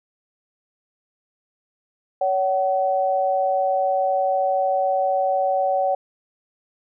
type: tone pair together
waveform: sine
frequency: 562.9 / 756 Hz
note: C#5 / F#5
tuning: +26 / +37 cents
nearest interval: perfect fourth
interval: 511 cents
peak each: -21 / -20 dBFS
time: 2.21-5.95 s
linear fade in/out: 5 ms
effects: none